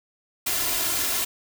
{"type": "noise with comb filter", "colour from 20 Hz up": "white", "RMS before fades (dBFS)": -25, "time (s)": [0.46, 1.25], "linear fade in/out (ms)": 10, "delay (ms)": 2.9, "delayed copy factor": 0.65, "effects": []}